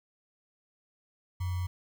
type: tone with sample-and-hold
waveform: sine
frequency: 90.3 Hz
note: F#2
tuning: 42 cents flat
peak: -29 dBFS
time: 1.4-1.67 s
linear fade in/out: 10 ms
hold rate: 1050 Hz
effects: none